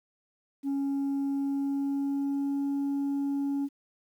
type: tone with pitch glide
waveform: sine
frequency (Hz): 277.2 to 279.9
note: C#4 to C#4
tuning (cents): 0 to +17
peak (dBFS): -24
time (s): 0.63-3.69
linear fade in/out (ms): 50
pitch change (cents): +17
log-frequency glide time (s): 1.34-2.67
effects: tanh soft clip ceiling -26 dBFS + 10-bit